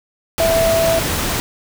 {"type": "tone in noise", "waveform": "sine", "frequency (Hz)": 659.3, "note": "E5", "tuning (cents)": 0, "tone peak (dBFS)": -13, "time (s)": [0.4, 0.99], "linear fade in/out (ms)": 0, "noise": "pink", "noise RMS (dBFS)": -20, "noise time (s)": [0.38, 1.4], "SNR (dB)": 4, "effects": []}